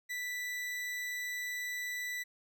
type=tone; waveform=40% pulse; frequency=1975.5 Hz; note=B6; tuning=in tune; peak=-35 dBFS; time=0.09-2.24 s; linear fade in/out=20 ms; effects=none